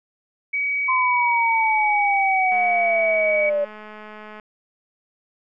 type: tone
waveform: sine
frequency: 2267 Hz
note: C#7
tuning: 38 cents sharp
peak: -20 dBFS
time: 0.53-3.5 s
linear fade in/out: 10 ms
type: exponential sweep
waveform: sine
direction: down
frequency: 1041 to 580 Hz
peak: -18 dBFS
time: 0.88-3.65 s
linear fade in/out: 10 ms
type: click train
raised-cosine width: 0.5 ms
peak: -25 dBFS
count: 401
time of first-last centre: 2.52-4.398 s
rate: 213 Hz
effects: none